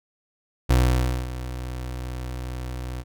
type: tone with ADSR envelope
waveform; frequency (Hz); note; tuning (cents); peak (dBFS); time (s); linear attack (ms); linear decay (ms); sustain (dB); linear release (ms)
30% pulse; 62.4; B1; +19; -12; 0.69-3.04; 16; 560; -15; 43
effects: none